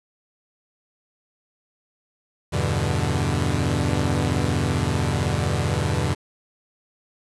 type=chord; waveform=sawtooth; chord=E minor seventh; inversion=none; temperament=equal; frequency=82.41 / 98 / 123.47 / 146.83 Hz; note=E2 / G2 / B2 / D3; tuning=0 / 0 / 0 / 0 cents; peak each=-22 dBFS; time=2.52-6.15 s; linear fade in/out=20 ms; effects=resampled to 24000 Hz + 7-bit